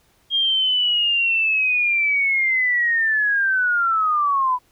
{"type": "linear sweep", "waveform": "sine", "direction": "down", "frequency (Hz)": [3238, 984], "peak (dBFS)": -16, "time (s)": [0.3, 4.59], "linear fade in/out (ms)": 50, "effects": ["pink hiss -60 dBFS RMS until 4.71 s"]}